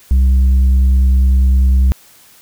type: tone with tanh clipping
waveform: triangle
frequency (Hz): 65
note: C2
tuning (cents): -11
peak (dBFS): -8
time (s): 0.11-1.92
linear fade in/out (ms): 0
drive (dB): 8
effects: white hiss -45 dBFS RMS until 2.41 s